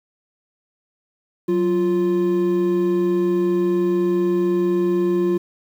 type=tone pair together; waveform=triangle; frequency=184.86 / 349.2 Hz; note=F#3 / F4; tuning=-1 / 0 cents; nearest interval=major seventh; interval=1101 cents; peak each=-21 / -15 dBFS; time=1.48-5.38 s; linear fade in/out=10 ms; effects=8-bit